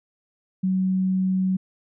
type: tone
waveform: sine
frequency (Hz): 187.5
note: F#3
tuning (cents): +23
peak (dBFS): -19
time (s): 0.63-1.57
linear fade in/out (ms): 10
effects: none